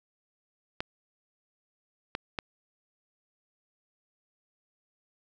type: clicks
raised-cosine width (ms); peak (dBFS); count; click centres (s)
0.3; -15; 3; 0.805 / 2.151 / 2.388
effects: none